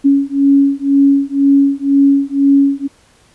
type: beating tone pair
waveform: sine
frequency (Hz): 277.2 / 279.2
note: C#4 / C#4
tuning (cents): 0 / +13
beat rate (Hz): 2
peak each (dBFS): -11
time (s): 0.04-2.88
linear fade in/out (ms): 20
effects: pink hiss -50 dBFS RMS until 3.34 s + resampled to 24000 Hz